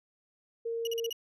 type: tone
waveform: sine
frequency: 460.7 Hz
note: A#4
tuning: 20 cents flat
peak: -31 dBFS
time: 0.65-1.1 s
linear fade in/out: 10 ms
type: tone bursts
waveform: 35% pulse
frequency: 2900 Hz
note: F#7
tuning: 35 cents flat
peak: -32 dBFS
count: 5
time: 0.85-1.128 s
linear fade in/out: 2 ms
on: 22 ms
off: 42 ms
effects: none